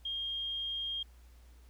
sine tone, 3225 Hz, G7, 48 cents sharp, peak -34 dBFS, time 0.05-1.03 s, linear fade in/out 5 ms, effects added 60 Hz sine -54 dBFS peak until 1.69 s + pink hiss -67 dBFS RMS until 1.69 s

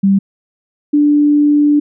sine tone pair in turn, 196 / 293.7 Hz, G3 / D4, 0 / 0 cents, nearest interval perfect fifth, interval 700 cents, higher second, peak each -7 dBFS, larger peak neither, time 0.03-0.19 / 0.93-1.8 s, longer second, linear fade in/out 10 ms, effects none

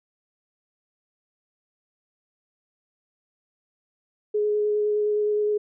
sine tone with vibrato, 419.6 Hz, G#4, 18 cents sharp, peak -20 dBFS, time 4.34-5.58 s, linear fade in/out 10 ms, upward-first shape square, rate 9.7 Hz, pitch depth 8 cents each way, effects none

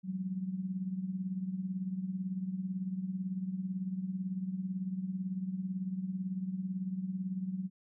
sine tone with tremolo, 187.1 Hz, F#3, 20 cents sharp, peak -30 dBFS, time 0.03-7.7 s, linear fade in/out 50 ms, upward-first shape triangle, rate 18 Hz, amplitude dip 75%, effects none

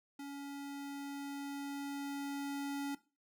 square tone with level ramp, 281.2 Hz, C#4, 25 cents sharp, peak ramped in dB -44 to -37 dBFS, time 0.19-2.95 s, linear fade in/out 5 ms, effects noise-tail reverb RT60 0.3 s tail -17 dB re dry

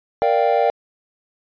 triangle chord, G minor seventh, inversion first, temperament equal, 466.2 / 587.3 / 698.5 / 784 Hz, Bb4 / D5 / F5 / G5, 0 / 0 / 0 / 0 cents, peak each -18 dBFS, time 0.22-0.7 s, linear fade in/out 0 ms, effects resampled to 11025 Hz

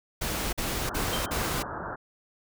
pink noise bursts, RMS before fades -30 dBFS, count 4, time 0.21-1.628 s, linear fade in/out 10 ms, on 320 ms, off 46 ms
white low-pass noise, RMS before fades -36 dBFS, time 0.87-1.96 s, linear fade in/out 10 ms, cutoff 1600 Hz, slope 96 dB/octave
sine tone with exponential decay, 3136 Hz, G7, in tune, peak -30 dBFS, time 1.13-1.42 s, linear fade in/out 0 ms, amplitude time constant 62 ms
effects none

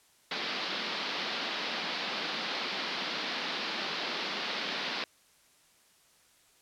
white band-pass noise, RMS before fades -35 dBFS, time 0.31-5.04 s, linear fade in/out 2 ms, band 170 to 4700 Hz, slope 48 dB/octave, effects white hiss -64 dBFS RMS until 6.61 s + low-pass 11000 Hz 12 dB/octave

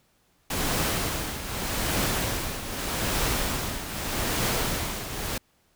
pink noise with tremolo, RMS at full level -25 dBFS, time 0.5-5.38 s, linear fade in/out 5 ms, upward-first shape triangle, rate 0.82 Hz, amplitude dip 70%, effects pink hiss -66 dBFS RMS until 5.75 s

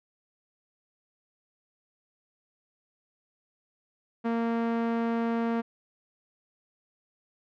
sawtooth tone with low-pass filter, 231 Hz, A#3, 16 cents flat, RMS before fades -28 dBFS, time 4.24-5.62 s, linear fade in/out 20 ms, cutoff 1600 Hz, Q 0.68, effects none

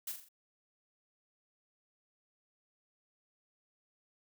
blue noise with echo, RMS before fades -39 dBFS, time 0.07-0.12 s, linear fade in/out 5 ms, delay 42 ms, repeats 4, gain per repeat -6 dB, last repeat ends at 0.288 s, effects none

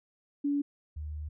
sine tone pair in turn, 285.9 / 75.73 Hz, D4 / D#2, -46 / -46 cents, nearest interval octave + major seventh, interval 2300 cents, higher first, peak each -26 / -35 dBFS, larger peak first, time 0.44-0.62 / 0.96-1.29 s, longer second, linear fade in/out 10 ms, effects none

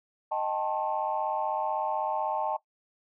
sine chord, A half-diminished seventh, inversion second, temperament equal with one note detuned, 622.3 / 784 / 880 / 1074.1 Hz, Eb5 / G5 / A5 / C6, 0 / 0 / 0 / +45 cents, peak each -33 / -32 / -30 / -36 dBFS, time 0.31-2.57 s, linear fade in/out 10 ms, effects noise-tail reverb RT60 0.1 s tail -17 dB re dry + tanh soft clip ceiling -17 dBFS

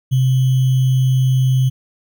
sine tone with sample-and-hold, 130 Hz, C3, 11 cents flat, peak -11 dBFS, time 0.11-1.7 s, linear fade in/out 20 ms, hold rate 3150 Hz, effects none

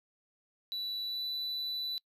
triangle tone with pitch glide, 3951 to 3976 Hz, B7 to B7, 0 to +11 cents, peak -33 dBFS, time 0.72-1.98 s, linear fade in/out 0 ms, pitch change +11 cents, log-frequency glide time 1.05-1.24 s, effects noise-tail reverb RT60 0.1 s tail -25 dB re dry

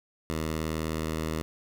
10% pulse tone, 79.2 Hz, D#2, 31 cents sharp, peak -21 dBFS, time 0.3-1.42 s, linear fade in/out 0 ms, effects none

